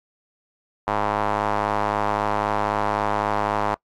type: tone with band-pass filter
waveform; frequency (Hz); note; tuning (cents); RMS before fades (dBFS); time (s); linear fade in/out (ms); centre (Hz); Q
square; 51.91; G#1; 0; -23; 0.87-3.75; 10; 920; 2.1
effects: noise-tail reverb RT60 0.1 s tail -24 dB re dry + AAC 64 kbps